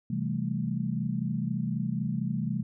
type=chord; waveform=sine; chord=A minor seventh; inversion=first; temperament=equal; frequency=130.81 / 164.81 / 196 / 220 Hz; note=C3 / E3 / G3 / A3; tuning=0 / 0 / 0 / 0 cents; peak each=-33 dBFS; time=0.1-2.63 s; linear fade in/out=5 ms; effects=none